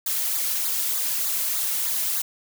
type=noise with flanger; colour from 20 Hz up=blue; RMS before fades=-25 dBFS; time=0.06-2.22 s; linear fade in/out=5 ms; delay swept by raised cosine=0.35 to 2.65 ms; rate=3.3 Hz; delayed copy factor=-0.75; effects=none